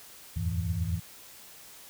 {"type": "tone cluster", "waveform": "sine", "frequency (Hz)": [80.1, 88.9, 106.1, 164.5], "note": ["E2", "F2", "G#2", "E3"], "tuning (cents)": [-49, 31, 38, -3], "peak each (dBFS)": [-34, -31, -34, -34], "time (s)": [0.36, 1], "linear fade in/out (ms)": 10, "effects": ["white hiss -50 dBFS RMS until 1.89 s"]}